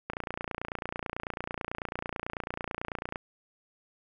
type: click train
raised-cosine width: 0.5 ms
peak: -18 dBFS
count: 90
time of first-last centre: 0.1-3.158 s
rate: 29.1 Hz
effects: none